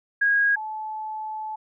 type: tone pair in turn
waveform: sine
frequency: 1641 / 865.8 Hz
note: G#6 / A5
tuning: -21 / -28 cents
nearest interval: major seventh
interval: 1107 cents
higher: first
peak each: -17 / -29 dBFS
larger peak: first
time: 0.21-0.56 / 0.56-1.56 s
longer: second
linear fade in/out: 10 ms
effects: none